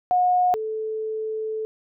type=tone pair in turn; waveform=sine; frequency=724 / 437 Hz; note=F#5 / A4; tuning=-38 / -12 cents; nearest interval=major sixth; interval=874 cents; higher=first; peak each=-16 / -25 dBFS; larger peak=first; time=0.11-0.54 / 0.54-1.65 s; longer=second; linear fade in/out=0 ms; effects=none